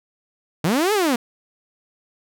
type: linear two-way sweep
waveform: sawtooth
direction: up then down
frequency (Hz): 141.9 to 440 to 225.5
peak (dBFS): -13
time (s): 0.64-1.16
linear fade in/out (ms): 5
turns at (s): 0.93
effects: none